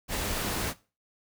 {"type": "noise", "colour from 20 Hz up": "pink", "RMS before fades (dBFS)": -31, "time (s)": [0.08, 0.74], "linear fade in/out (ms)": 50, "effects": ["noise-tail reverb RT60 0.3 s tail -17 dB re dry"]}